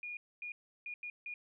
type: tone bursts at uneven times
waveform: sine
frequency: 2436 Hz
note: D#7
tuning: 37 cents flat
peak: -40 dBFS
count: 5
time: 0.03-0.17 / 0.42-0.52 / 0.86-0.94 / 1.03-1.1 / 1.26-1.34 s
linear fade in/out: 2 ms
effects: none